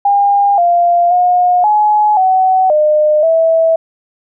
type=tone with pitch steps; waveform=sine; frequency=806 / 695 / 718 / 844 / 752 / 607 / 653 Hz; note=G5 / F5 / F5 / G#5 / F#5 / D#5 / E5; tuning=+48 / -9 / +48 / +28 / +28 / -43 / -17 cents; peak=-7 dBFS; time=0.05-3.76 s; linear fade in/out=5 ms; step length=530 ms; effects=none